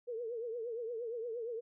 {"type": "tone with vibrato", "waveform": "sine", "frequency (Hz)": 465.4, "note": "A#4", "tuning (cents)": -3, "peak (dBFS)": -37, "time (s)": [0.07, 1.61], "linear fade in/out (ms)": 20, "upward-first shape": "triangle", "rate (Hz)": 8.6, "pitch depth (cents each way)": 120, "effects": []}